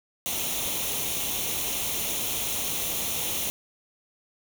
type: noise with comb filter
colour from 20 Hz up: white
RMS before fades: -29 dBFS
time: 0.26-3.5 s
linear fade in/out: 0 ms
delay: 0.31 ms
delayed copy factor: +0.65
effects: none